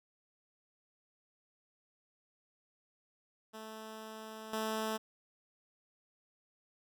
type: tone with level steps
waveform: 10% pulse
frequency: 219.1 Hz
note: A3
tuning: 7 cents flat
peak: -37 / -26 dBFS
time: 3.53-4.98 s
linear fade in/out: 20 ms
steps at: 4.53 s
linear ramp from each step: 2 ms
effects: none